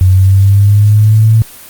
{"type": "linear sweep", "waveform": "sine", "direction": "up", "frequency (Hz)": [91.8, 112.5], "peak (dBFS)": -3, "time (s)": [0.01, 1.42], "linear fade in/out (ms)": 0, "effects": ["white hiss -33 dBFS RMS until 1.69 s", "Opus 24 kbps"]}